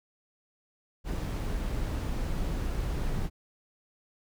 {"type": "noise", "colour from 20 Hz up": "brown", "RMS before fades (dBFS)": -31, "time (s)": [1.04, 3.3], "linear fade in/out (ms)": 50, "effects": []}